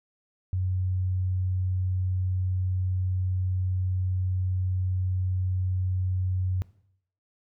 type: tone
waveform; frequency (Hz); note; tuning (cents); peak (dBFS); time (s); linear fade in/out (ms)
sine; 92.5; F#2; 0; -24; 0.53-6.62; 0
effects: noise-tail reverb RT60 0.7 s tail -19 dB re dry